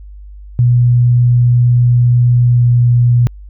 sine tone with pitch glide, 121.7 to 120.93 Hz, B2 to B2, -25 to -36 cents, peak -6 dBFS, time 0.59-3.27 s, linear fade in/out 0 ms, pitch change -11 cents, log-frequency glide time 2.55-2.65 s, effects added 50 Hz sine -30 dBFS peak until 3.49 s

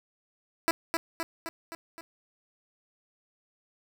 10% pulse tone with echo, 330.7 Hz, E4, 6 cents sharp, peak -14 dBFS, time 0.68-0.71 s, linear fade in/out 0 ms, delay 260 ms, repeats 5, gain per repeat -4 dB, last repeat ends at 2.01 s, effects none

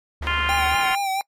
triangle tone, 73.42 Hz, D2, in tune, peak -26 dBFS, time 0.21-0.75 s, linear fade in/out 0 ms
white low-pass noise, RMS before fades -35 dBFS, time 0.22-0.94 s, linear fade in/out 5 ms, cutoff 1700 Hz, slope 12 dB/octave
harmonic tone, 349.2 Hz, F4, in tune, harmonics 3 / 4 / 5 / 6 / 7 / 8 / 9, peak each -26 / -27 / -28 / -29 / -29 / -30 / -31 dBFS, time 0.27-0.95 s, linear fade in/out 0 ms
square tone with vibrato, 783 Hz, G5, 2 cents flat, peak -22 dBFS, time 0.49-1.21 s, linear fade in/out 0 ms, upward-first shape sine, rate 4.4 Hz, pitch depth 48 cents each way
effects noise-tail reverb RT60 0.1 s tail -25 dB re dry + MP3 64 kbps

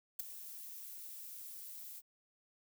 violet noise with ADSR envelope, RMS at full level -35 dBFS, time 0.19-2.02 s, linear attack 8 ms, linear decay 10 ms, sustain -14 dB, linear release 41 ms, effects none

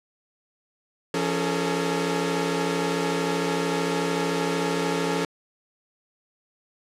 sawtooth tone cluster, 171.6 / 279.2 / 421 / 454.3 Hz, F3 / C#4 / G#4 / A#4, -30 / +13 / +24 / -45 cents, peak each -25 dBFS, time 1.14-5.25 s, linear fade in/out 2 ms, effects low-pass 9000 Hz 12 dB/octave

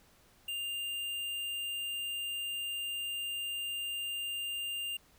sine tone with tanh clipping, 2800 Hz, F7, 4 cents sharp, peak -36 dBFS, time 0.48-4.97 s, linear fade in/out 5 ms, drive 18 dB, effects pink hiss -64 dBFS RMS until 5.18 s

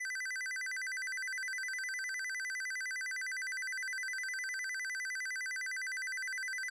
square tone with vibrato, 1761 Hz, A6, 1 cent sharp, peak -37 dBFS, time 0-6.7 s, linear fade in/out 10 ms, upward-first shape square, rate 9.8 Hz, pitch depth 220 cents each way, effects low-pass 9000 Hz 12 dB/octave

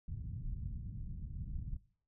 pink low-pass noise, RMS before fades -42 dBFS, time 0.08-1.77 s, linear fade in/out 5 ms, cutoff 160 Hz, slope 24 dB/octave, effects noise-tail reverb RT60 0.5 s tail -19 dB re dry

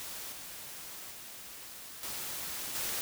white noise with level steps, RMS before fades -42 / -45 / -47 / -39 / -35 dBFS, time 0-3.01 s, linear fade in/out 0 ms, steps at 0.32 / 1.11 / 2.03 / 2.75 s, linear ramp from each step 2 ms, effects none

